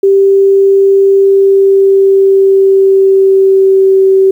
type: tone with pitch glide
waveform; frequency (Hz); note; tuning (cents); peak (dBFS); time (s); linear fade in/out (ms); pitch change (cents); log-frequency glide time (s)
sine; 392 to 384.2; G4 to G4; 0 to -35; -3; 0.03-4.31; 5; -35; 1.23-4.05
effects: 7-bit